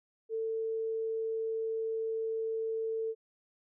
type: tone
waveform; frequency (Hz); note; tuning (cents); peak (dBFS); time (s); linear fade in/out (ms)
sine; 446.7; A4; +26; -31; 0.29-3.15; 50
effects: none